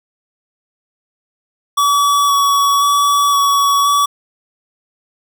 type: tone with vibrato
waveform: square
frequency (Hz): 1135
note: C#6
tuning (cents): +41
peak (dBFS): -11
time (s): 1.77-4.06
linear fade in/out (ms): 10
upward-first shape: square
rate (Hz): 0.96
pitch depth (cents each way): 11
effects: none